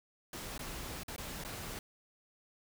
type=noise with dropouts; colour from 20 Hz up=pink; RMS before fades=-43 dBFS; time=0.33-1.79 s; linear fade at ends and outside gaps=2 ms; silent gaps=0.579-0.592 / 1.034-1.081 / 1.163-1.18 / 1.438-1.448 s; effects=none